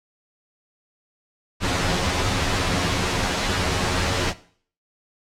pink noise with comb filter, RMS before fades -22 dBFS, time 1.6-4.34 s, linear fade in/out 50 ms, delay 11 ms, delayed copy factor +1, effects noise-tail reverb RT60 0.5 s tail -17 dB re dry + low-pass 6000 Hz 12 dB/octave

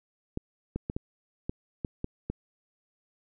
clicks, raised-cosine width 3 ms, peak -18 dBFS, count 8, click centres 0.374 / 0.76 / 0.899 / 0.965 / 1.495 / 1.848 / 2.044 / 2.3 s, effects none

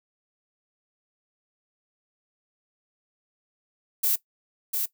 violet noise with echo, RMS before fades -23 dBFS, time 4.03-4.16 s, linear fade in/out 10 ms, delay 700 ms, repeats 1, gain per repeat -4 dB, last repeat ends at 4.86 s, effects noise-tail reverb RT60 0.1 s tail -17 dB re dry

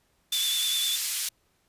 sine tone with vibrato, 3500 Hz, A7, 10 cents flat, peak -26 dBFS, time 0.32-0.96 s, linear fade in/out 5 ms, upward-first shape triangle, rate 9.9 Hz, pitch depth 40 cents each way
white band-pass noise, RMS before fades -30 dBFS, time 0.32-1.29 s, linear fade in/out 5 ms, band 2700 to 12000 Hz, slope 12 dB/octave
effects pink hiss -69 dBFS RMS until 1.68 s + resampled to 32000 Hz

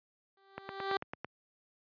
15% pulse tone with exponential growth, 390.5 Hz, G4, 7 cents flat, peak -22 dBFS, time 0.37-0.97 s, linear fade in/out 2 ms, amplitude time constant 130 ms
click train, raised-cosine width 0.5 ms, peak -23 dBFS, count 7, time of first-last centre 0.58-1.246 s, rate 9.01 Hz
effects high-pass 100 Hz 12 dB/octave + resampled to 11025 Hz

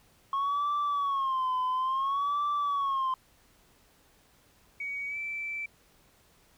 sine tone with vibrato, 1089 Hz, C#6, 31 cents flat, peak -24 dBFS, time 0.33-3.14 s, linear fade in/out 2 ms, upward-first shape sine, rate 0.58 Hz, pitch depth 120 cents each way
sine tone with pitch glide, 2254 to 2328 Hz, C#7 to D7, +28 to -16 cents, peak -32 dBFS, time 4.8-5.66 s, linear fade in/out 5 ms, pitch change +56 cents, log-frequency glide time 5.08-5.17 s
effects tanh soft clip ceiling -25 dBFS + pink hiss -63 dBFS RMS until 6.57 s

